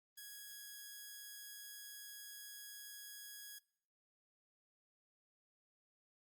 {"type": "tone", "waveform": "5% pulse", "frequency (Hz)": 1661.2, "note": "G#6", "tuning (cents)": 0, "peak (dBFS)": -39, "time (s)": [0.17, 3.59], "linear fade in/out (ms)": 10, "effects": ["noise-tail reverb RT60 0.7 s tail -25 dB re dry", "Opus 32 kbps"]}